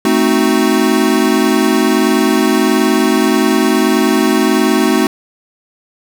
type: chord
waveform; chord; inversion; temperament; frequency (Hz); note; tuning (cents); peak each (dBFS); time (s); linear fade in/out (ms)
square; A diminished seventh; none; equal; 220 / 261.6 / 311.1 / 370; A3 / C4 / Eb4 / Gb4; 0 / 0 / 0 / 0; -16; 0.05-5.07; 2
effects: none